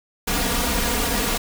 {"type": "noise with comb filter", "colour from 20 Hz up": "pink", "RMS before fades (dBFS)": -22, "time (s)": [0.27, 1.38], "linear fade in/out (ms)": 10, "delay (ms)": 4.2, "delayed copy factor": 0.95, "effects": []}